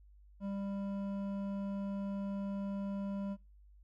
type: tone with hard clipping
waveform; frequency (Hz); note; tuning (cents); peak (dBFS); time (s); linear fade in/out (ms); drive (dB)
sine; 198.2; G3; +19; -38; 0.4-3.37; 50; 10
effects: noise-tail reverb RT60 0.3 s tail -24 dB re dry + added 50 Hz sine -57 dBFS peak until 3.83 s